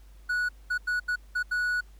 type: tone bursts at uneven times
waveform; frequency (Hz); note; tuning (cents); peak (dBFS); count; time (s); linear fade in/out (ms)
triangle; 1468; F#6; -14; -23; 6; 0.29-0.49 / 0.7-0.78 / 0.87-1 / 1.08-1.16 / 1.35-1.43 / 1.51-1.81; 10
effects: added 50 Hz sine -48 dBFS peak until 1.99 s + pink hiss -63 dBFS RMS until 1.99 s

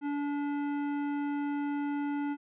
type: tone with hard clipping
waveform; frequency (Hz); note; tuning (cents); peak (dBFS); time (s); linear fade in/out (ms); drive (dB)
sine; 288; D4; -34; -32; 0.01-2.37; 50; 13
effects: resampled to 8000 Hz

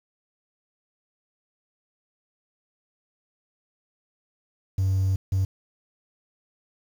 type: tone bursts at uneven times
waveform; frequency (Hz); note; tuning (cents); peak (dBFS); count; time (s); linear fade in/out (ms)
triangle; 95.5; G2; -45; -17; 2; 4.78-5.16 / 5.32-5.45; 5
effects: tanh soft clip ceiling -15 dBFS + 8-bit

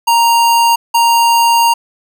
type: tone bursts at uneven times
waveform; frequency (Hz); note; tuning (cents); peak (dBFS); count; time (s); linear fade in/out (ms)
square; 932.3; A#5; 0; -8; 2; 0.07-0.76 / 0.94-1.74; 10
effects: none

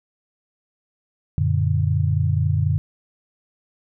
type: chord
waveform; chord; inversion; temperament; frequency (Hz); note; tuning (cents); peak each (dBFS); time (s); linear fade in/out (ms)
sine; Gb augmented; none; equal; 92.5 / 116.54 / 146.83; Gb2 / Bb2 / D3; 0 / 0 / 0; -20 / -23 / -21; 1.38-2.78; 0
effects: none

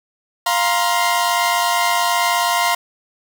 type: chord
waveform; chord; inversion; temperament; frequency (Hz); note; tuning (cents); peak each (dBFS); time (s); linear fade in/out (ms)
sawtooth; F suspended fourth; none; equal with one note detuned; 698.5 / 947.5 / 1046.5; F5 / Bb5 / C6; 0 / +28 / 0; -16; 0.46-2.75; 5
effects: 7-bit

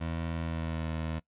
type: tone with pitch glide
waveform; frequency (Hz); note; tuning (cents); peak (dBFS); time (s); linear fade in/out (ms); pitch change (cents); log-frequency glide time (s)
20% pulse; 82.41 to 80.06; E2 to D#2; 0 to +50; -27; 0-1.2; 20; -50; 0.44-0.88
effects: noise-tail reverb RT60 0.1 s tail -21 dB re dry + resampled to 8000 Hz

